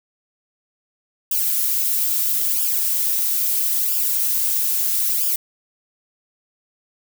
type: noise with flanger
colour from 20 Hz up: violet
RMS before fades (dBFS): -20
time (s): 1.31-5.36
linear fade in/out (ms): 5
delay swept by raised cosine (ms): 0.49 to 5.59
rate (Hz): 0.76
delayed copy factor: -0.75
effects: none